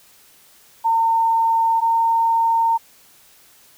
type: tone pair in turn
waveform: sine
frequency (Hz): 909 / 914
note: A#5 / A#5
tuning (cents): -44 / -34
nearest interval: unison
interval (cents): 10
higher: second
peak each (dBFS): -14 / -14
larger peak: neither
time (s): 0.84-1.81 / 1.81-2.78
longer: neither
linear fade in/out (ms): 20
effects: white hiss -51 dBFS RMS until 3.77 s